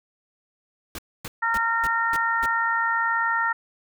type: noise bursts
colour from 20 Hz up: pink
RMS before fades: -34 dBFS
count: 6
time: 0.95-2.46 s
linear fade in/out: 2 ms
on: 35 ms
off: 260 ms
type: harmonic tone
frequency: 459.1 Hz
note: A#4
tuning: 26 cents flat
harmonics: 2 / 3 / 4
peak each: -26 / -24 / -25 dBFS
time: 1.42-3.53 s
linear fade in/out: 10 ms
effects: none